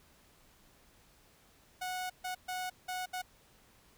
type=tone bursts at uneven times; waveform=sawtooth; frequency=735 Hz; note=F#5; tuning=12 cents flat; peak=-32 dBFS; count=5; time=1.81-2.1 / 2.24-2.35 / 2.48-2.7 / 2.88-3.06 / 3.13-3.22 s; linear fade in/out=10 ms; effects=pink hiss -64 dBFS RMS until 3.97 s